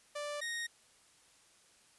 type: tone pair in turn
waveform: sawtooth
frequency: 587.3 / 1864.6 Hz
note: D5 / A#6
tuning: 0 / 0 cents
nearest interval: octave + minor sixth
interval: 2000 cents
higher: second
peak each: -34 / -33 dBFS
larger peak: second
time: 0.15-0.41 / 0.41-0.67 s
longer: neither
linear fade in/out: 10 ms
effects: white hiss -65 dBFS RMS until 1.98 s + resampled to 24000 Hz